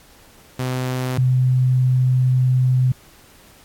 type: tone pair in turn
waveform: sawtooth / sine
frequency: 127.8 / 127.8 Hz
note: C3 / C3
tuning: -40 / -40 cents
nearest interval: unison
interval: 0 cents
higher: neither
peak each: -17 / -13 dBFS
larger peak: second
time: 0.59-1.18 / 1.18-2.92 s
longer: second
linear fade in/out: 5 ms
effects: pink hiss -49 dBFS RMS until 3.64 s + AAC 64 kbps